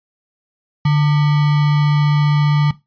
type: tone with sample-and-hold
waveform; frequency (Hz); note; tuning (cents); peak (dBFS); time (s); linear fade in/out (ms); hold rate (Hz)
sine; 147.5; D3; +8; -10; 0.85-2.71; 5; 1050
effects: noise-tail reverb RT60 0.2 s tail -17 dB re dry + resampled to 11025 Hz